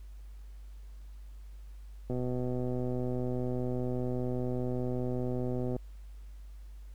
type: click train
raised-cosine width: 2 ms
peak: -22 dBFS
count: 459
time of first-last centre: 2.1-5.764 s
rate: 125 Hz
effects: added 50 Hz sine -44 dBFS peak until 6.94 s + pink hiss -67 dBFS RMS until 6.94 s